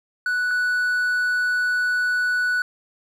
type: tone pair in turn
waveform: triangle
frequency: 1480 / 1480 Hz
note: F#6 / F#6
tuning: 0 / 0 cents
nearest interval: unison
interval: 0 cents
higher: neither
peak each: -18 / -17 dBFS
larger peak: second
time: 0.26-0.51 / 0.51-2.62 s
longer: second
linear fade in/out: 2 ms
effects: none